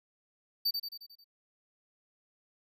square tone with echo, 4607 Hz, D8, 34 cents flat, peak -27 dBFS, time 0.65-0.71 s, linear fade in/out 10 ms, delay 89 ms, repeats 6, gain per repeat -5 dB, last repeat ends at 1.244 s, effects none

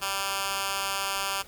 10% pulse tone with high-pass filter, 196 Hz, G3, in tune, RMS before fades -30 dBFS, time 0.01-1.43 s, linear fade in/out 20 ms, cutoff 1300 Hz, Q 0.71, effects pink hiss -50 dBFS RMS until 1.47 s

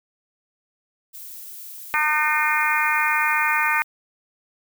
violet noise, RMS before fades -38 dBFS, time 1.13-3.84 s, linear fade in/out 20 ms
harmonic tone, 303.8 Hz, D#4, 41 cents flat, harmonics 3 / 4 / 5 / 6 / 7 / 8, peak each -25 / -25 / -25 / -25 / -25 / -25 dBFS, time 1.94-3.82 s, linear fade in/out 0 ms
effects none

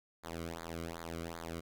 sawtooth tone with flanger, 83.3 Hz, E2, 19 cents sharp, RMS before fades -43 dBFS, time 0.23-1.61 s, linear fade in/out 20 ms, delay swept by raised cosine 0.35 to 1.17 ms, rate 2.6 Hz, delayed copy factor -1, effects none

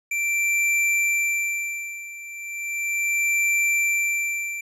square tone with tremolo, 2349 Hz, D7, in tune, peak -19 dBFS, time 0.11-4.61 s, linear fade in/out 5 ms, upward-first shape sine, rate 0.36 Hz, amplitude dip 85%, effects low-pass 11000 Hz 12 dB/octave

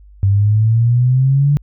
sine exponential sweep, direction up, 96.9 to 146.7 Hz, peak -9 dBFS, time 0.23-1.57 s, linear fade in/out 0 ms, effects added 50 Hz sine -39 dBFS peak until 1.62 s

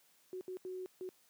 sine tone bursts at uneven times, 370 Hz, F#4, in tune, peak -40 dBFS, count 4, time 0.33-0.41 / 0.48-0.57 / 0.65-0.86 / 1.01-1.09 s, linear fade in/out 0 ms, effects white hiss -69 dBFS RMS until 1.29 s + high-pass 150 Hz 12 dB/octave

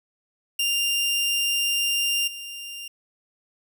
sawtooth tone with level steps, 2794 Hz, F7, in tune, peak -18 / -31 dBFS, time 0.59-2.88 s, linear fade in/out 5 ms, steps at 2.27 s, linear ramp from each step 10 ms, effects none

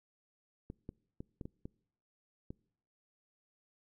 clicks, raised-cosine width 3 ms, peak -30 dBFS, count 7, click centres 0.701 / 0.891 / 1.205 / 1.412 / 1.455 / 1.655 / 2.505 s, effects noise-tail reverb RT60 0.7 s tail -25 dB re dry

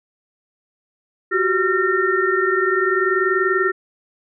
sine tone cluster, 366.4 / 386.8 / 1369 / 1826 Hz, F#4 / G4 / F6 / A#6, -17 / -23 / -35 / -36 cents, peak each -21 dBFS, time 1.31-3.72 s, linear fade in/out 20 ms, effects none

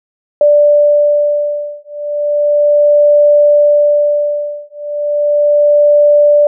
sine beating tone pair, 587.3 / 587.65 Hz, D5 / D5, 0 / +1 cents, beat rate 0.35 Hz, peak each -10 dBFS, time 0.41-6.47 s, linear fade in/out 2 ms, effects none

